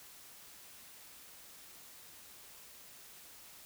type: silence
effects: white hiss -55 dBFS RMS until 3.65 s